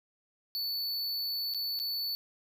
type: tone with dropouts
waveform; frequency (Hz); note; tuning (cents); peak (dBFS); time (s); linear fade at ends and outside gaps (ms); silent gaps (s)
square; 4469; C#8; +13; -32; 0.55-2.15; 0; 1.538-1.546 / 1.791-1.799
effects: 11-bit